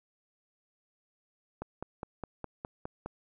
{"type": "click train", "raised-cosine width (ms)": 1, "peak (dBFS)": -23, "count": 8, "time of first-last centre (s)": [1.62, 3.06], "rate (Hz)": 4.86, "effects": []}